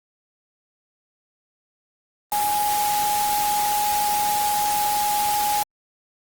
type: tone in noise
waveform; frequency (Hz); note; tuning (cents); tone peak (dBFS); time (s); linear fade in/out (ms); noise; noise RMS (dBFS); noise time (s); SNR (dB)
sine; 830.6; G#5; 0; -20; 2.32-5.63; 2; white; -27; 2.32-5.63; +4
effects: Opus 24 kbps